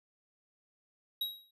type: tone with exponential decay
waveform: square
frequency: 3829 Hz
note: A#7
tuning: 46 cents sharp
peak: -30 dBFS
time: 1.21-1.51 s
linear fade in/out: 5 ms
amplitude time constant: 64 ms
effects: resampled to 32000 Hz